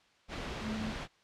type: tone in noise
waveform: sine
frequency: 217.8 Hz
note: A3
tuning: 17 cents flat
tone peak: -35 dBFS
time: 0.61-0.94 s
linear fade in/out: 50 ms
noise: pink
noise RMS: -39 dBFS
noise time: 0.28-1.08 s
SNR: +1 dB
effects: white hiss -66 dBFS RMS until 1.23 s + low-pass 4000 Hz 12 dB/octave